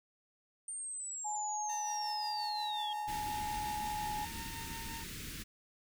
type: linear sweep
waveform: sine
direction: down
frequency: 8870 to 3218 Hz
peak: -39 dBFS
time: 0.68-2.93 s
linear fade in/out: 2 ms
type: tone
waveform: sine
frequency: 844 Hz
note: G#5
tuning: 28 cents sharp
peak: -36 dBFS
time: 1.24-4.26 s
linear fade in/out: 20 ms
type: tone with tremolo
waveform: sawtooth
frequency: 914 Hz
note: A#5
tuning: 34 cents flat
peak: -40 dBFS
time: 1.69-5.04 s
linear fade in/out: 5 ms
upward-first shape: triangle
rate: 5.6 Hz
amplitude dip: 50%
type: band-stop noise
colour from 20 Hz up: pink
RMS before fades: -44 dBFS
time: 3.07-5.44 s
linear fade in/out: 20 ms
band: 350 to 1600 Hz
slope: 24 dB/octave
effects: none